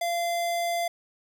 square tone, 688 Hz, F5, 26 cents flat, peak -26 dBFS, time 0.01-0.88 s, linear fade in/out 5 ms, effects none

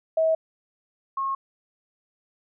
sine tone pair in turn, 643 / 1084 Hz, E5 / C#6, -43 / -39 cents, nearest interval major sixth, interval 904 cents, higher second, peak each -18 / -24 dBFS, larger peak first, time 0.17-0.35 / 1.17-1.35 s, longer neither, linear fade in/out 5 ms, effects none

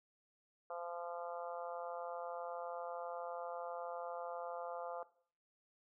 harmonic tone, 172.3 Hz, F3, 23 cents flat, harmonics 3 / 4 / 5 / 6 / 7 / 8, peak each -46 / -47 / -51 / -54 / -51 / -56 dBFS, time 0.7-5.03 s, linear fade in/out 2 ms, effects noise-tail reverb RT60 0.5 s tail -17 dB re dry

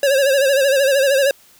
square tone with vibrato, 547 Hz, C#5, 23 cents flat, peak -13 dBFS, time 0.03-1.31 s, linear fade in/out 2 ms, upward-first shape sine, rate 13 Hz, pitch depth 77 cents each way, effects white hiss -50 dBFS RMS until 1.59 s

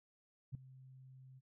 sine tone with ADSR envelope, 130.81 Hz, C3, in tune, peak -37 dBFS, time 0.52-1.41 s, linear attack 29 ms, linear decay 4 ms, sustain -18 dB, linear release 34 ms, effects none

